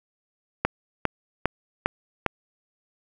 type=click train; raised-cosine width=0.5 ms; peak=-5 dBFS; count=5; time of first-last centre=0.65-2.263 s; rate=2.48 Hz; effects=7-bit